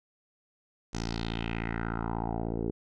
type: tone with low-pass filter sweep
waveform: 10% pulse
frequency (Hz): 56.6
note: A1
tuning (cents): +50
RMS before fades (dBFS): -33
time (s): 0.93-2.71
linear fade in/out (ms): 10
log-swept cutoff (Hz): 6400 to 410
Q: 3.4
effects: none